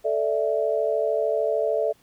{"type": "chord", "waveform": "sine", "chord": "A suspended fourth", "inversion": "none", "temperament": "just", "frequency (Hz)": [440, 586.7, 660], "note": ["A4", "D5", "E5"], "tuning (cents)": [0, -2, 2], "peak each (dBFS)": -25, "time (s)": [0.04, 1.93], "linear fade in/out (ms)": 20, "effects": ["pink hiss -60 dBFS RMS until 2.02 s"]}